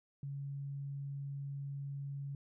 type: tone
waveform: sine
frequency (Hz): 139.9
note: C#3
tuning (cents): +16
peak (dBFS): -39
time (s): 0.23-2.35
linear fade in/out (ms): 2
effects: none